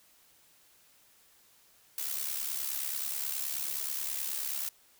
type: noise with amplitude modulation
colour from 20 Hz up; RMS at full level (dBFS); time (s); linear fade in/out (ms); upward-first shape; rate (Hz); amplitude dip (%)
blue; -32; 1.98-4.69; 2; sine; 69.4; 65
effects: white hiss -63 dBFS RMS until 4.99 s